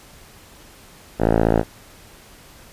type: tone with low-pass filter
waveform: 5% pulse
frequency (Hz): 55.5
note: A1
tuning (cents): +16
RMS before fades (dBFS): -17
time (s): 1.18-1.64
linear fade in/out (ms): 50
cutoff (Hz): 990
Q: 0.94
effects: pink hiss -46 dBFS RMS until 2.72 s + resampled to 32000 Hz